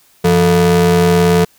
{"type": "ring-modulated tone", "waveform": "square", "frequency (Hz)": 133.4, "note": "C3", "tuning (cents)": 34, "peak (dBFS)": -6, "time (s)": [0.24, 1.45], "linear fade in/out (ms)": 10, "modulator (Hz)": 306, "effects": ["white hiss -51 dBFS RMS until 1.58 s"]}